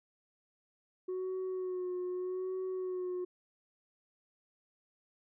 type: tone with vibrato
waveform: sine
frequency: 367.9 Hz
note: F#4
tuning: 10 cents flat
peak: -32 dBFS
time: 1.08-3.25 s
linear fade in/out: 10 ms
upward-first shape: sine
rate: 0.82 Hz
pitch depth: 30 cents each way
effects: tanh soft clip ceiling -33 dBFS